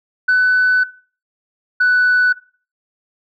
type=tone pair in turn; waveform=sine; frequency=1500 / 1488.8 Hz; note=F#6 / F#6; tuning=+23 / +10 cents; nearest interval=unison; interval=13 cents; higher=first; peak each=-8 dBFS; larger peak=neither; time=0.28-0.84 / 1.8-2.33 s; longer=first; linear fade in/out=10 ms; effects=noise-tail reverb RT60 0.4 s tail -20 dB re dry + tanh soft clip ceiling -8 dBFS